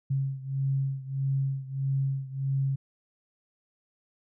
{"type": "beating tone pair", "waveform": "sine", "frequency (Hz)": [135.4, 137], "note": ["C#3", "C#3"], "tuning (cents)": [-40, -20], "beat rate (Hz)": 1.6, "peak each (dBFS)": [-28, -31], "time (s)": [0.1, 2.76], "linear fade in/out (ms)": 10, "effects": []}